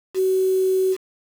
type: tone with quantisation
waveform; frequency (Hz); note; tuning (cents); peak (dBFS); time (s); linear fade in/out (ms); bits
sine; 376.7; F#4; +31; -16; 0.14-0.97; 50; 6
effects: none